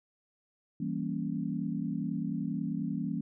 sine chord, E diminished seventh, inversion none, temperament equal with one note detuned, 164.81 / 195.09 / 233.1 / 277.2 Hz, E3 / G3 / Bb3 / Db4, 0 / -8 / 0 / 0 cents, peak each -36 / -36 / -36 / -37 dBFS, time 0.8-3.21 s, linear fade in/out 5 ms, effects none

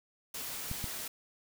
white noise, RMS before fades -40 dBFS, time 0.34-1.08 s, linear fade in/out 5 ms
clicks, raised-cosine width 5 ms, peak -25 dBFS, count 2, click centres 0.714 / 0.842 s
effects none

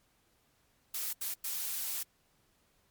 blue noise bursts at uneven times, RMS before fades -36 dBFS, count 3, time 0.94-1.13 / 1.21-1.34 / 1.44-2.03 s, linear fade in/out 5 ms, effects pink hiss -71 dBFS RMS until 2.9 s + MP3 96 kbps

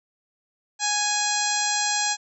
harmonic tone with a mistuned harmonic, 830.6 Hz, G#5, in tune, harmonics 1 / 2 / 3 / 4 / 5 / 6 / 7 / 8 / 9, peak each -28 / -30 / -33 / -33 / -30 / -34 / -31 / -31 / -28 dBFS, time 0.79-2.17 s, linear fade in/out 50 ms, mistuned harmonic 8, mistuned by -24 cents, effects none

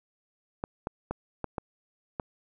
clicks, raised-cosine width 1 ms, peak -17 dBFS, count 6, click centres 0.639 / 0.871 / 1.11 / 1.443 / 1.582 / 2.198 s, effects none

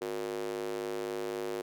square tone with high-pass filter, 51.91 Hz, G#1, in tune, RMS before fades -36 dBFS, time 0.01-1.62 s, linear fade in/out 10 ms, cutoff 400 Hz, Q 4.5, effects none

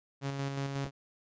sawtooth tone with tremolo, 138.4 Hz, C#3, 2 cents flat, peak -28 dBFS, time 0.21-0.91 s, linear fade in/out 50 ms, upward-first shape square, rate 5.5 Hz, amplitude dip 35%
clicks, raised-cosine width 2 ms, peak -29 dBFS, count 2, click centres 0.85 / 0.865 s
effects resampled to 16000 Hz

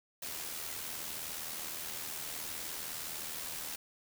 white noise with amplitude modulation, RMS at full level -39 dBFS, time 0.22-3.76 s, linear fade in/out 5 ms, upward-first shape sine, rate 79.4 Hz, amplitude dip 45%, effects none

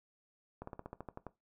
slowing click train, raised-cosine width 1 ms, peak -29 dBFS, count 10, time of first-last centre 0.62-1.267 s, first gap 54 ms, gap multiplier 1.07, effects noise-tail reverb RT60 0.2 s tail -17 dB re dry

